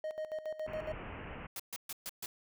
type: tone with tremolo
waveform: triangle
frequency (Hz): 622.3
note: D#5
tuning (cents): 0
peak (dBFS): -33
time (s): 0.04-0.92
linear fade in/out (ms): 2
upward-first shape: square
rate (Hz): 7.2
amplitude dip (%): 75
type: low-pass noise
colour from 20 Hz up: pink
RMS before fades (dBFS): -45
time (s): 0.67-1.47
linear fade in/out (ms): 10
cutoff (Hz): 2900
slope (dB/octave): 96
type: noise bursts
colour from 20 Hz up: white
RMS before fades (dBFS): -41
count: 5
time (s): 1.56-2.26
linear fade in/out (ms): 2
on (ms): 36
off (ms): 130
effects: none